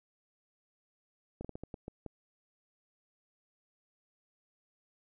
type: slowing click train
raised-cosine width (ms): 2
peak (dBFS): -28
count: 8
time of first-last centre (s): 1.41-2.063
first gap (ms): 36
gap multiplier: 1.31
effects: none